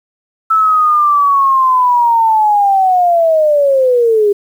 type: linear sweep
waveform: sine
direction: down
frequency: 1319 to 399.6 Hz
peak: -7 dBFS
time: 0.5-4.33 s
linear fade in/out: 10 ms
effects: 7-bit